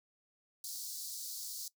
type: high-pass noise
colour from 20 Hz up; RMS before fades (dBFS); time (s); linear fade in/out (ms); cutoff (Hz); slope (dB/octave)
pink; -43; 0.64-1.68; 2; 4300; 48
effects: noise-tail reverb RT60 0.1 s tail -19 dB re dry